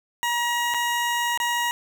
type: tone with dropouts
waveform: 20% pulse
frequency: 953 Hz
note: A#5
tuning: 38 cents sharp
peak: -17 dBFS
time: 0.23-1.71 s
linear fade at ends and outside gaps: 0 ms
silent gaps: 0.74-0.745 / 1.375-1.401 s
effects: none